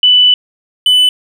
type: tone pair in turn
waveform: sine / triangle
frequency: 2984 / 2999 Hz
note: F#7 / F#7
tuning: +14 / +23 cents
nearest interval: unison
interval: 9 cents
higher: second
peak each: -4 dBFS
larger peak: neither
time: 0.03-0.34 / 0.86-1.09 s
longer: first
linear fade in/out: 2 ms
effects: none